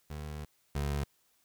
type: tone pair in turn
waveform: 25% pulse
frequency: 75.1 / 71.54 Hz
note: D2 / D2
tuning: +39 / -45 cents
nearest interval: minor second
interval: 84 cents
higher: first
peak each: -35 / -27 dBFS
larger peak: second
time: 0.1-0.45 / 0.75-1.04 s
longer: first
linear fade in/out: 5 ms
effects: white hiss -71 dBFS RMS until 1.44 s